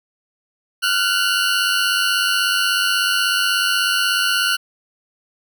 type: tone pair together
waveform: 20% pulse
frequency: 1394 / 1490.4 Hz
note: F6 / F#6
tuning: -4 / +12 cents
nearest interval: minor second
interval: 116 cents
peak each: -14 dBFS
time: 0.82-4.57 s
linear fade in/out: 20 ms
effects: none